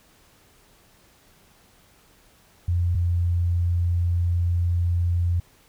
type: tone pair in turn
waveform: sine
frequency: 87.31 / 86.88 Hz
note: F2 / F2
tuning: 0 / -8 cents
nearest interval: unison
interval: 8 cents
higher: first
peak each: -19 dBFS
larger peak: neither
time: 2.68-2.95 / 2.95-5.4 s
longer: second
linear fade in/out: 5 ms
effects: pink hiss -57 dBFS RMS until 5.68 s